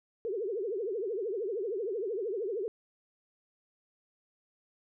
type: tone with vibrato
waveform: sine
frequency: 420.3 Hz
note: G#4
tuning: 21 cents sharp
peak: -31 dBFS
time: 0.25-2.68 s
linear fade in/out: 0 ms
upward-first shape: triangle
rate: 13 Hz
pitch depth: 280 cents each way
effects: none